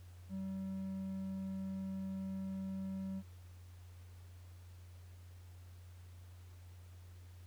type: tone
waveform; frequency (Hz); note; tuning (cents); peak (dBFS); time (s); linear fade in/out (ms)
triangle; 191.5; G3; -40; -37; 0.29-3.23; 50
effects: added 89 Hz sine -52 dBFS peak until 7.46 s + pink hiss -67 dBFS RMS until 7.46 s